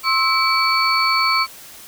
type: tone cluster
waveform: sine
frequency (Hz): 1065 / 1308 / 2298 / 4456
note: C6 / E6 / D7 / C#8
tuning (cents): +30 / -14 / -38 / +8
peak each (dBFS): -20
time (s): 0.03-1.47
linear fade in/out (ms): 50
effects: white hiss -40 dBFS RMS until 1.87 s